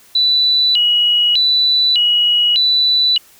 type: tone with vibrato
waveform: sine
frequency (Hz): 3400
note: G#7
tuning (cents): +40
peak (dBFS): -10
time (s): 0.15-3.18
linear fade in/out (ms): 5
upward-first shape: square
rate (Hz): 0.83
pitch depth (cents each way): 270
effects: white hiss -47 dBFS RMS until 3.39 s